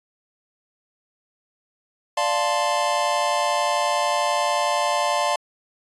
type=chord; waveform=square; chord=D minor seventh; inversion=none; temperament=equal; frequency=587.3 / 698.5 / 880 / 1046.5 Hz; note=D5 / F5 / A5 / C6; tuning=0 / 0 / 0 / 0 cents; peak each=-26 dBFS; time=2.17-5.36 s; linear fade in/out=5 ms; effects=resampled to 24000 Hz